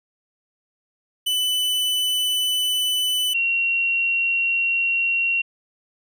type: tone pair in turn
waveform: 45% pulse / sine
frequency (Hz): 2997 / 2742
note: F#7 / F7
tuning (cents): +22 / -32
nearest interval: major second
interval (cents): 154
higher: first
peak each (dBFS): -19 / -18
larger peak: second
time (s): 1.26-3.34 / 3.34-5.42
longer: neither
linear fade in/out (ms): 10
effects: none